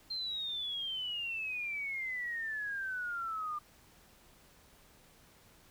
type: exponential sweep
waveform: sine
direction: down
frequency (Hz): 4186 to 1195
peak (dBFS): -35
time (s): 0.1-3.59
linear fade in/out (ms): 10
effects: pink hiss -62 dBFS RMS until 5.7 s